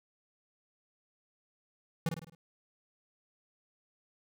square tone with echo, 164.6 Hz, E3, 2 cents flat, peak -28 dBFS, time 2.06-2.09 s, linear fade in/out 2 ms, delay 52 ms, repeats 5, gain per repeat -6 dB, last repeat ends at 2.35 s, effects none

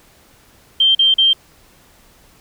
sine tone bursts, 3152 Hz, G7, 9 cents sharp, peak -9 dBFS, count 3, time 0.8-1.332 s, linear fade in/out 5 ms, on 150 ms, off 41 ms, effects pink hiss -50 dBFS RMS until 2.4 s

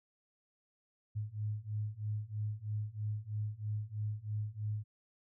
sine beating tone pair, 104.5 / 107.6 Hz, G#2 / A2, +11 / -38 cents, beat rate 3.1 Hz, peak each -39 / -38 dBFS, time 1.15-4.84 s, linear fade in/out 20 ms, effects none

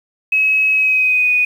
sine tone with pitch glide, 2562 to 2480 Hz, E7 to D#7, -50 to -6 cents, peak -11 dBFS, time 0.32-1.45 s, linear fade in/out 5 ms, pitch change -56 cents, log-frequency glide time 0.71-1.33 s, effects 7-bit

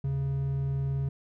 triangle tone pair together, 77.3 / 137.02 Hz, D#2 / C#3, -11 / -20 cents, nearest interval minor seventh, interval 991 cents, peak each -35 / -25 dBFS, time 0.04-1.09 s, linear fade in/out 5 ms, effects none

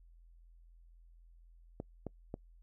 clicks, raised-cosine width 2 ms, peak -26 dBFS, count 3, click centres 1.801 / 2.067 / 2.341 s, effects noise-tail reverb RT60 0.1 s tail -26 dB re dry + added 42 Hz sine -57 dBFS peak until 2.62 s

